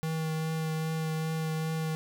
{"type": "tone with vibrato", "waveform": "square", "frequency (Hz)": 159.2, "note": "D#3", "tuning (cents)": 40, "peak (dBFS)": -30, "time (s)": [0.03, 1.95], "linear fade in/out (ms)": 0, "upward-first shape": "triangle", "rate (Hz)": 2.5, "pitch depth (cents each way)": 14, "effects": []}